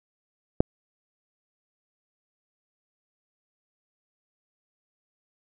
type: click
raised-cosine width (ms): 2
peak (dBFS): -4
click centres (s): 0.605
effects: none